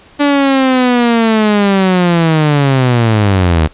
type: linear sweep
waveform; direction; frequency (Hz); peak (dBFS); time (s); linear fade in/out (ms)
sawtooth; down; 291 to 75.8; -4; 0.19-3.68; 20
effects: pink hiss -42 dBFS RMS until 3.73 s + resampled to 8000 Hz